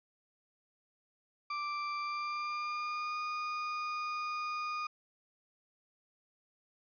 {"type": "tone with pitch glide", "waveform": "35% pulse", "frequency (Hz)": [1174.7, 1226], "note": ["D6", "D#6"], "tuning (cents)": [0, -26], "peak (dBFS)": -33, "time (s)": [1.5, 4.87], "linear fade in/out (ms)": 5, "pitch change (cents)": 74, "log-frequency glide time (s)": [2, 3.18], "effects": ["resampled to 11025 Hz", "11-bit"]}